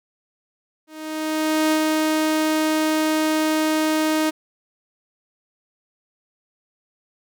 sawtooth tone with ADSR envelope, 311.9 Hz, D#4, 4 cents sharp, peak -12 dBFS, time 0.87-4.31 s, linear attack 850 ms, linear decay 65 ms, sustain -2 dB, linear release 20 ms, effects none

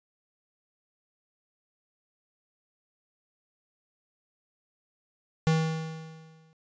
square tone with exponential decay, 160 Hz, D#3, 49 cents sharp, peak -20 dBFS, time 5.47-6.53 s, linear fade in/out 0 ms, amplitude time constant 230 ms, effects resampled to 16000 Hz

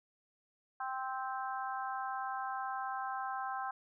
harmonic tone, 261.6 Hz, C4, in tune, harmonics 3 / 4 / 5 / 6, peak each -39 / -41 / -43 / -45 dBFS, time 0.8-3.71 s, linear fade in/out 5 ms, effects none

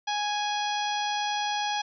harmonic tone, 830.6 Hz, G#5, in tune, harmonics 1 / 2 / 3 / 4 / 5 / 6 / 7, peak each -28 / -36 / -38 / -34 / -41 / -40 / -41 dBFS, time 0.07-1.82 s, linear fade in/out 10 ms, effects none

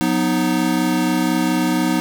square chord, B major, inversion second, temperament equal with one note detuned, 181.19 / 246.9 / 311.1 Hz, F#3 / B3 / D#4, -36 / 0 / 0 cents, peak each -23 / -21 / -20 dBFS, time 0.01-2 s, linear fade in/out 0 ms, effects none

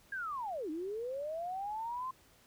sine linear two-way sweep, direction down then up, 1645 to 296.9 to 1056 Hz, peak -36 dBFS, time 0.12-2.11 s, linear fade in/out 5 ms, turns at 0.7 s, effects pink hiss -64 dBFS RMS until 2.46 s

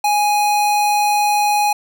square tone, 830.6 Hz, G#5, in tune, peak -14 dBFS, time 0.04-1.73 s, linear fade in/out 5 ms, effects none

